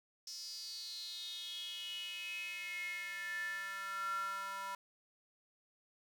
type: tone with high-pass filter sweep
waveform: square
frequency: 195.7 Hz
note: G3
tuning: 3 cents flat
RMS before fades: -43 dBFS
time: 0.27-4.75 s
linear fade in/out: 2 ms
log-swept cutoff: 5300 to 1100 Hz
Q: 9.2
effects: none